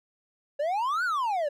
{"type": "exponential two-way sweep", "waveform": "triangle", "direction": "up then down", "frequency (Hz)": [556, 1528, 556], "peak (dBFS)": -23, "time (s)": [0.59, 1.49], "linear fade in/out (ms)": 10, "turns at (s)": 1.04, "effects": []}